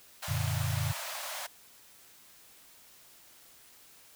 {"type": "high-pass noise", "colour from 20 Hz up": "pink", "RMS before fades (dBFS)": -39, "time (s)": [0.22, 1.47], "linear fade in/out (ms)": 10, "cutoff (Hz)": 560, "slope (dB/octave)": 96}
{"type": "chord", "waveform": "sine", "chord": "Gb augmented", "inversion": "none", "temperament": "equal", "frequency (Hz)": [92.5, 116.54, 146.83], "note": ["Gb2", "Bb2", "D3"], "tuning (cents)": [0, 0, 0], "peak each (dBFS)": [-33, -33, -34], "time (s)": [0.28, 0.93], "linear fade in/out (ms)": 10}
{"effects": ["white hiss -57 dBFS RMS until 4.15 s"]}